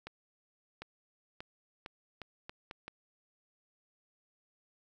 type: accelerating click train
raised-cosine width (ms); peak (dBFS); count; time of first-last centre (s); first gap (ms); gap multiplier
0.3; -27; 8; 0.07-2.88; 750; 0.78
effects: 11-bit